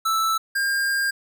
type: tone pair in turn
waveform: square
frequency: 1319 / 1606.5 Hz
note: E6 / G6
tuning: +1 / +42 cents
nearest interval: minor third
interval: 341 cents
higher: second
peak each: -20 / -21 dBFS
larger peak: first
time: 0.05-0.38 / 0.55-1.11 s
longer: second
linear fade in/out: 10 ms
effects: none